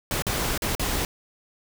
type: noise with dropouts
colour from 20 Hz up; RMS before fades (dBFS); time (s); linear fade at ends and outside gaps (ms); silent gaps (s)
pink; -26; 0.11-1.05; 1; 0.222-0.267 / 0.577-0.621 / 0.751-0.795
effects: none